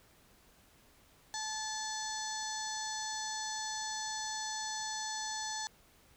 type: harmonic tone with a mistuned harmonic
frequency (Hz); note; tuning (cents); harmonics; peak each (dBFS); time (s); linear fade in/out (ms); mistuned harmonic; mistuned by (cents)
868; A5; -24; 1 / 2 / 4 / 5 / 6 / 7 / 8 / 9; -41 / -44 / -47 / -44 / -49 / -43 / -49 / -49; 1.34-5.67; 0; 4; +23
effects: pink hiss -64 dBFS RMS until 6.16 s